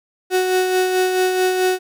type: tone with tremolo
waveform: 35% pulse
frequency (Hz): 370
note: F#4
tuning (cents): 0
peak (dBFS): -12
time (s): 0.3-1.79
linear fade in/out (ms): 50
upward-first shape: sine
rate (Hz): 4.6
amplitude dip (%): 40
effects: none